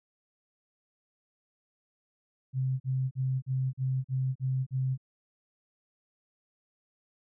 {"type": "tone bursts", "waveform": "sine", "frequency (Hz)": 130.9, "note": "C3", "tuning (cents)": 1, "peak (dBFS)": -26, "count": 8, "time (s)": [2.53, 4.977], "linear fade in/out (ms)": 50, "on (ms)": 270, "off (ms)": 41, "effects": []}